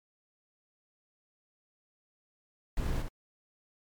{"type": "noise with echo", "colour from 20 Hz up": "brown", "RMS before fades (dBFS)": -30, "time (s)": [2.77, 3.02], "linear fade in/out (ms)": 2, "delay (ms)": 64, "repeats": 1, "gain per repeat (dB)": -6, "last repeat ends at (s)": 3.084, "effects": ["MP3 96 kbps"]}